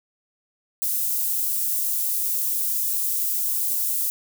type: high-pass noise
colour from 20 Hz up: white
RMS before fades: -24 dBFS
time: 0.82-4.1 s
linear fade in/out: 0 ms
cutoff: 11000 Hz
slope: 12 dB/octave
effects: none